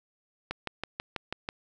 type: click train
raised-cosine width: 0.3 ms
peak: -16 dBFS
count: 7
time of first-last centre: 0.51-1.489 s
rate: 6.13 Hz
effects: none